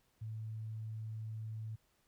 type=tone; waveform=sine; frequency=110 Hz; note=A2; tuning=in tune; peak=-40 dBFS; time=0.21-1.76 s; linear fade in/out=10 ms; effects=pink hiss -75 dBFS RMS until 2.07 s